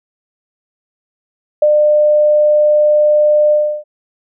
sine tone with ADSR envelope, 600 Hz, D5, 37 cents sharp, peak -5 dBFS, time 1.62-3.84 s, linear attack 5 ms, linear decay 41 ms, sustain -2 dB, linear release 320 ms, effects none

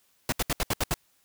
pink noise bursts, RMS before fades -26 dBFS, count 7, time 0.29-0.941 s, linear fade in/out 2 ms, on 33 ms, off 70 ms, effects white hiss -67 dBFS RMS until 1.24 s

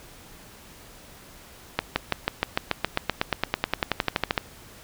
accelerating click train, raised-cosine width 0.3 ms, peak -5 dBFS, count 24, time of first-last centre 1.79-4.378 s, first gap 170 ms, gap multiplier 0.96, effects pink hiss -48 dBFS RMS until 4.83 s

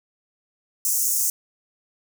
pink high-pass noise, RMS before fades -22 dBFS, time 0.85-1.3 s, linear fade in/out 2 ms, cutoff 6100 Hz, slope 48 dB/octave, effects none

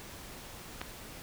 clicks, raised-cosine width 0.3 ms, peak -30 / -20 dBFS, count 2, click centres 0.811 / 0.815 s, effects pink hiss -47 dBFS RMS until 1.22 s

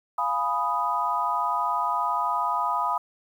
sine chord, F half-diminished seventh, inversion none, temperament equal, 698.5 / 830.6 / 987.8 / 1244.5 Hz, F5 / Ab5 / Cb6 / Eb6, 0 / 0 / 0 / 0 cents, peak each -32 / -31 / -26 / -27 dBFS, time 0.18-2.98 s, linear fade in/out 5 ms, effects 9-bit

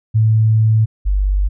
sine tone pair in turn, 110 / 48.82 Hz, A2 / G1, 0 / -6 cents, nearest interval octave + major second, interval 1406 cents, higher first, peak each -9 / -12 dBFS, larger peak first, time 0.14-0.86 / 1.05-1.49 s, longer first, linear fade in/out 20 ms, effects none

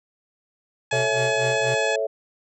harmonic tone, 849 Hz, G#5, 38 cents sharp, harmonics 1 / 2 / 3 / 4 / 5 / 6 / 7 / 8 / 9, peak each -30 / -27 / -29 / -33 / -39 / -45 / -41 / -45 / -37 dBFS, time 0.91-1.96 s, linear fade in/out 5 ms
square tone with tremolo, 127.1 Hz, C3, 50 cents flat, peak -27 dBFS, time 0.92-1.75 s, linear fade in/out 10 ms, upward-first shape sine, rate 4.1 Hz, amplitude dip 95%
sine chord, A major, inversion none, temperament equal, 440 / 554.4 / 659.3 Hz, A4 / C#5 / E5, 0 / 0 / 0 cents, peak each -26 dBFS, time 0.92-2.07 s, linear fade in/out 10 ms
effects resampled to 24000 Hz

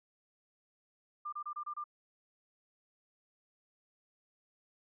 sine tone bursts, 1196 Hz, D6, 31 cents sharp, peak -37 dBFS, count 6, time 1.25-1.841 s, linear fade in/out 10 ms, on 76 ms, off 27 ms, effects none

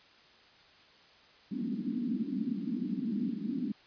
white band-pass noise, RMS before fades -34 dBFS, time 1.51-3.72 s, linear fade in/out 5 ms, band 200 to 270 Hz, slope 48 dB/octave, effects white hiss -59 dBFS RMS until 3.86 s + resampled to 11025 Hz

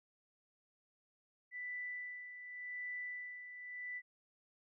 sine tone with tremolo, 1982 Hz, B6, 6 cents sharp, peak -40 dBFS, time 1.51-4.02 s, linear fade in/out 50 ms, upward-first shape sine, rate 0.88 Hz, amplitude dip 60%, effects none

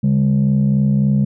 sine tone pair together, 140.15 / 203.7 Hz, C#3 / G#3, +19 / -33 cents, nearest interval tritone, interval 648 cents, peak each -13 dBFS, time 0.03-1.25 s, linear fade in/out 10 ms, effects tanh soft clip ceiling -8 dBFS

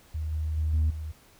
sine tone with level steps, 77.78 Hz, D#2, in tune, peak -28 / -26 / -23 / -19 / -32 dBFS, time 0.14-1.12 s, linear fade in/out 10 ms, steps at 0.32 / 0.57 / 0.73 / 0.9 s, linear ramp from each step 5 ms, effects tanh soft clip ceiling -19 dBFS + pink hiss -57 dBFS RMS until 1.39 s

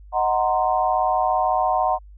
sine chord, C half-diminished seventh, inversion first, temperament equal, 622.3 / 740 / 932.3 / 1046.5 Hz, Eb5 / Gb5 / Bb5 / C6, 0 / 0 / 0 / 0 cents, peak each -25 / -20 / -24 / -25 dBFS, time 0.12-1.99 s, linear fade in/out 50 ms, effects added 50 Hz sine -41 dBFS peak until 2.17 s

